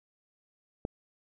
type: click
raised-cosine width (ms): 2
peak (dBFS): -19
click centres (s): 0.851
effects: none